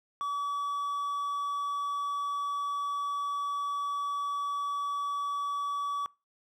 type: tone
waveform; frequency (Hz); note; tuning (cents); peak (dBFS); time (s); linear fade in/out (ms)
triangle; 1143; D6; -47; -28; 0.21-6.06; 0
effects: noise-tail reverb RT60 0.3 s tail -24 dB re dry